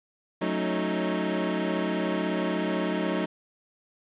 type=chord; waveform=25% pulse; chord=D# half-diminished seventh; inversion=first; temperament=equal with one note detuned; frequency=183.83 / 220 / 277.2 / 311.1 Hz; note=F#3 / A3 / C#4 / D#4; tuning=-11 / 0 / 0 / 0 cents; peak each=-26 / -29 / -31 / -26 dBFS; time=0.41-3.26 s; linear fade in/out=10 ms; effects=resampled to 8000 Hz + 9-bit